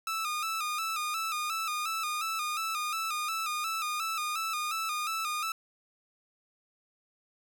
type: tone with vibrato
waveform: sawtooth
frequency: 1268 Hz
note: D#6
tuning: 32 cents sharp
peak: -27 dBFS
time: 0.07-5.52 s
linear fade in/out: 2 ms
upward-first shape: square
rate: 2.8 Hz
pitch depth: 65 cents each way
effects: none